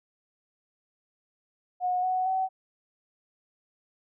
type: tone with pitch steps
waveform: sine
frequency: 727 / 741.8 / 757 Hz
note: F#5 / F#5 / F#5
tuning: -31 / +4 / +39 cents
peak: -24 dBFS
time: 1.8-2.49 s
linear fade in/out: 50 ms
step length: 230 ms
effects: none